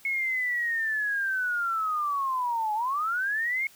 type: linear two-way sweep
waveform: sine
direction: down then up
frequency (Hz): 2191 to 834 to 2191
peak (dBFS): -25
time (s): 0.05-3.67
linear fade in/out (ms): 2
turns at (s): 2.74
effects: white hiss -55 dBFS RMS until 3.75 s